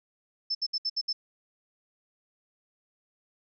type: tone bursts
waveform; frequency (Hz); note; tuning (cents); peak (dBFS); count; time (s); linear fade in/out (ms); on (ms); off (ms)
sine; 5274; E8; 0; -26; 6; 0.5-1.13; 10; 50; 66
effects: none